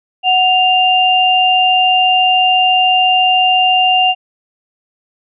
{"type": "tone pair together", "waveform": "sine", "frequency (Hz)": [740, 2794], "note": ["F#5", "F7"], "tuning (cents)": [0, 0], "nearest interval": "octave + major seventh", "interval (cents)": 2300, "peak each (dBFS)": -11, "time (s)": [0.23, 4.15], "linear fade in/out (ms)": 50, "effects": []}